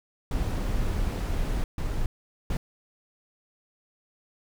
brown noise bursts at uneven times, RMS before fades -27 dBFS, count 3, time 0.31-1.64 / 1.78-2.06 / 2.5-2.57 s, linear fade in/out 2 ms, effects none

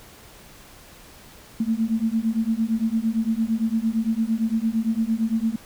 sine beating tone pair, 220 / 228.8 Hz, A3 / A#3, 0 / -32 cents, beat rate 8.8 Hz, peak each -23 dBFS, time 1.6-5.56 s, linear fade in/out 5 ms, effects pink hiss -47 dBFS RMS until 5.65 s

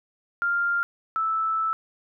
sine tone pair in turn, 1396.9 / 1315 Hz, F6 / E6, 0 / -5 cents, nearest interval minor second, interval 105 cents, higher first, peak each -21 / -22 dBFS, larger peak first, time 0.42-0.83 / 1.16-1.73 s, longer second, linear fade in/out 0 ms, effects none

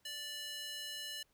square tone with high-pass filter, 587.3 Hz, D5, in tune, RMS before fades -44 dBFS, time 0.05-1.23 s, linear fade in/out 5 ms, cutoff 2800 Hz, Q 1.7, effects pink hiss -75 dBFS RMS until 1.33 s

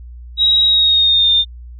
sine tone with pitch glide, 3820 to 3618 Hz, A#7 to A7, +42 to +48 cents, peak -9 dBFS, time 0.37-1.45 s, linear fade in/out 50 ms, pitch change -94 cents, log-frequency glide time 0.65-1.32 s, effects added 60 Hz sine -31 dBFS peak until 1.79 s

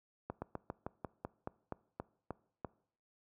slowing click train, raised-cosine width 1 ms, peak -25 dBFS, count 12, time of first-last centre 0.3-2.647 s, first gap 120 ms, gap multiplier 1.11, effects noise-tail reverb RT60 0.6 s tail -22 dB re dry + high-pass 60 Hz 12 dB/octave

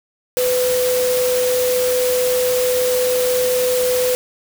sine tone in noise, 501 Hz, B4, 25 cents sharp, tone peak -15 dBFS, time 0.37-4.15 s, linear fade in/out 0 ms, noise white, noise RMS -24 dBFS, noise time 0.37-4.15 s, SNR +6 dB, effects none

